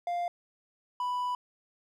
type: tone pair in turn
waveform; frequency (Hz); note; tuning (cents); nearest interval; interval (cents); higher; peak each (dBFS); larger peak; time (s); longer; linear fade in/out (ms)
triangle; 699 / 989.2; F5 / B5; +1 / +3; tritone; 602; second; -27; neither; 0.07-0.28 / 1-1.35; second; 2
effects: none